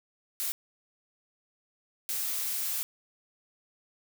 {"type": "noise bursts at uneven times", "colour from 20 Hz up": "blue", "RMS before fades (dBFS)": -32, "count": 2, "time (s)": [[0.4, 0.52], [2.09, 2.83]], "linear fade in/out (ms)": 0, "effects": []}